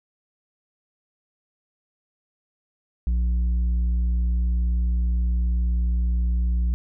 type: tone with tanh clipping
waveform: sine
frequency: 59.5 Hz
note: A#1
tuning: 36 cents sharp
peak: -20 dBFS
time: 3.07-6.74 s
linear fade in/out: 0 ms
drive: 5 dB
effects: none